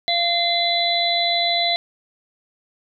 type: harmonic tone with a mistuned harmonic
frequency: 690 Hz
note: F5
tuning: 21 cents flat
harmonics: 1 / 3 / 5 / 6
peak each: -22 / -25 / -27 / -20 dBFS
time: 0.08-1.76 s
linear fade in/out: 0 ms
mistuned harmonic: 6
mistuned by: -58 cents
effects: none